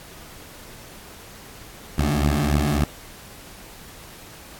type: beating tone pair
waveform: 15% pulse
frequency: 71.4 / 74.9 Hz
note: D2 / D2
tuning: -48 / +35 cents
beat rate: 3.5 Hz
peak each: -15 dBFS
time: 1.98-2.84 s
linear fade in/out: 5 ms
effects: pink hiss -43 dBFS RMS until 4.59 s + AAC 64 kbps